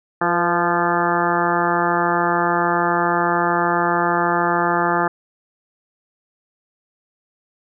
harmonic tone with a mistuned harmonic, 173.2 Hz, F3, 14 cents flat, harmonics 1 / 2 / 3 / 4 / 5 / 6 / 7 / 8 / 9 / 10, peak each -27 / -23 / -28 / -24 / -22 / -27 / -23 / -27 / -28 / -27 dBFS, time 0.21-5.08 s, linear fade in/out 5 ms, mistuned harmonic 3, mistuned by -40 cents, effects none

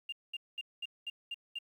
sine tone bursts, 2801 Hz, F7, 4 cents sharp, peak -35 dBFS, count 7, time 0.09-1.588 s, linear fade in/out 5 ms, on 34 ms, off 210 ms, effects tanh soft clip ceiling -32 dBFS + 11-bit

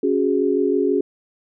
sine chord, C# suspended fourth, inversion none, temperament just, 277.2 / 369.6 / 415.8 Hz, C#4 / F#4 / G#4, 0 / -2 / +2 cents, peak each -21 / -20 / -20 dBFS, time 0.03-1.01 s, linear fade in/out 5 ms, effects none

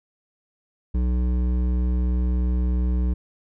sine tone with hard clipping, 61.5 Hz, B1, 7 cents flat, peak -21 dBFS, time 0.94-3.14 s, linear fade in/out 10 ms, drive 11 dB, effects none

